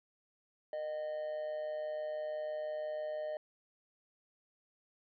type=tone with amplitude modulation; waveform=triangle; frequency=613 Hz; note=D#5; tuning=26 cents flat; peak=-32 dBFS; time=0.73-3.37 s; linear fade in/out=2 ms; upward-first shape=sine; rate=146 Hz; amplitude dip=50%; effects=resampled to 11025 Hz